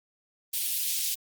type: high-pass noise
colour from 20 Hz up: white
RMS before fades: -29 dBFS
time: 0.53-1.15 s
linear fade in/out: 10 ms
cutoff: 2800 Hz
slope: 24 dB/octave
effects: Opus 32 kbps